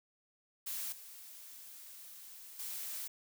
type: noise with level steps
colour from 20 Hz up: blue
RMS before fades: -40 / -52 / -42 dBFS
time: 0.66-3.08 s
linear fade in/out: 10 ms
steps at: 0.92 / 2.59 s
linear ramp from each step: 5 ms
effects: none